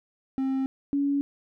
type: tone pair in turn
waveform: triangle / sine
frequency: 266.2 / 282 Hz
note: C4 / C#4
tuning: +30 / +30 cents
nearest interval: minor second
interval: 100 cents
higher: second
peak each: -22 dBFS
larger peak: neither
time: 0.38-0.66 / 0.93-1.21 s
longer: neither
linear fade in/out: 0 ms
effects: none